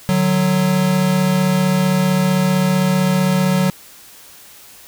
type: tone pair together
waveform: square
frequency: 150 / 185.53 Hz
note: D3 / F#3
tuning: +37 / +5 cents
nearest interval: major third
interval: 368 cents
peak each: -20 / -15 dBFS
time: 0.09-3.7 s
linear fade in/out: 0 ms
effects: white hiss -42 dBFS RMS until 4.87 s